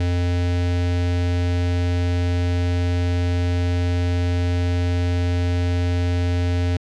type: tone with notch filter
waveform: square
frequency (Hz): 88.1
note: F2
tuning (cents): +16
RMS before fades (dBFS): -20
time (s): 0-6.77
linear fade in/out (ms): 5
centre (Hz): 1100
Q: 1.6
effects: low-pass 5000 Hz 12 dB/octave